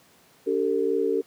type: tone cluster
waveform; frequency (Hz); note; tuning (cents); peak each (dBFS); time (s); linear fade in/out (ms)
sine; 288.6 / 387.6 / 450.7; D4 / G4 / A4; -30 / -20 / +42; -29 / -25 / -24; 0.46-1.22; 20
effects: pink hiss -57 dBFS RMS until 1.26 s + high-pass 150 Hz 12 dB/octave